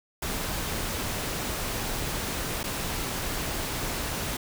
pink noise with dropouts, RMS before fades -31 dBFS, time 0.22-4.37 s, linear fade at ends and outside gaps 5 ms, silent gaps 2.632-2.639 s, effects none

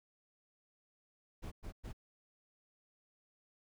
brown noise bursts, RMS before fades -44 dBFS, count 3, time 1.42-1.931 s, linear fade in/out 20 ms, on 97 ms, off 110 ms, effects none

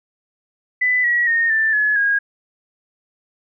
sine tone with pitch steps, 1997 / 1919 / 1844 / 1771.9 / 1702.7 / 1636.2 Hz, B6 / A#6 / A#6 / A6 / G#6 / G#6, +19 / +50 / -19 / +12 / +43 / -26 cents, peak -14 dBFS, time 0.81-2.19 s, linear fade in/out 10 ms, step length 230 ms, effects none

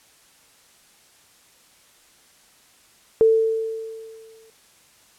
sine tone with exponential decay, 446.2 Hz, A4, 24 cents sharp, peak -10 dBFS, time 3.21-4.5 s, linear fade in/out 0 ms, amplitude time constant 280 ms, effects white hiss -55 dBFS RMS until 5.18 s + low-pass 11000 Hz 12 dB/octave

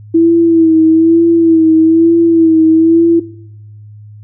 sine tone with vibrato, 327.4 Hz, E4, 12 cents flat, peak -4 dBFS, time 0.14-3.2 s, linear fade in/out 10 ms, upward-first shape sine, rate 1.1 Hz, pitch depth 43 cents each way, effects noise-tail reverb RT60 0.8 s tail -19 dB re dry + added 105 Hz sine -31 dBFS peak until 4.23 s

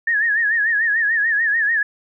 sine tone with vibrato, 1760 Hz, A6, in tune, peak -15 dBFS, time 0.07-1.83 s, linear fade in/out 5 ms, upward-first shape sine, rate 6.8 Hz, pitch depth 110 cents each way, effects none

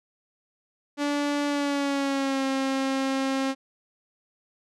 sawtooth tone with pitch glide, 289.2 to 268.3 Hz, D4 to C4, -27 to +44 cents, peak -20 dBFS, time 0.97-3.55 s, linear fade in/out 50 ms, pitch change -129 cents, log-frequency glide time 1.47-2.44 s, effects low-pass 7000 Hz 12 dB/octave

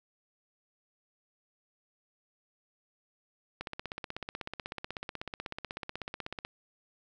click train, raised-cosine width 0.3 ms, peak -21 dBFS, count 47, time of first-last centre 3.61-6.45 s, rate 16.2 Hz, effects none

